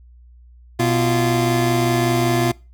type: tone pair together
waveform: 25% pulse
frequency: 123.47 / 345.2 Hz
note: B2 / F4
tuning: 0 / -20 cents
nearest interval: octave + tritone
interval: 1780 cents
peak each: -15 dBFS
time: 0.79-2.52 s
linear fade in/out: 10 ms
effects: noise-tail reverb RT60 0.3 s tail -23 dB re dry + added 60 Hz sine -43 dBFS peak until 2.73 s